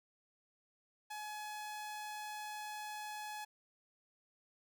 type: tone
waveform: sawtooth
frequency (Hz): 846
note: G#5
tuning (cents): +32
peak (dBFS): -39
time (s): 1.1-3.45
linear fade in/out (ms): 10
effects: none